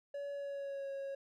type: tone with pitch glide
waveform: triangle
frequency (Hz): 567 to 549.3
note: C#5 to C#5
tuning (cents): +39 to -16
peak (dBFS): -37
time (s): 0.14-1.15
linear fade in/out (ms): 5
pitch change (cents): -55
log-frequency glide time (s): 0.32-0.9
effects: none